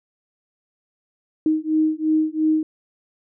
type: beating tone pair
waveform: sine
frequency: 311.1 / 314 Hz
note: D#4 / D#4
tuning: 0 / +16 cents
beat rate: 2.9 Hz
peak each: -20 dBFS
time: 1.46-2.63 s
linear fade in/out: 2 ms
effects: none